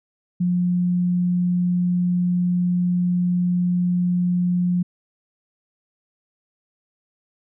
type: tone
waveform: sine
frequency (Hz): 177.9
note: F3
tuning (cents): +32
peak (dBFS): -17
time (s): 0.4-4.83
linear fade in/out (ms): 10
effects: none